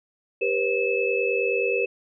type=tone cluster; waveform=sine; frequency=393.3 / 482.4 / 532 / 2605 Hz; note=G4 / B4 / C5 / E7; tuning=+6 / -41 / +29 / -21 cents; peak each=-26 / -25 / -30 / -26 dBFS; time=0.41-1.86 s; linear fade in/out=10 ms; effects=none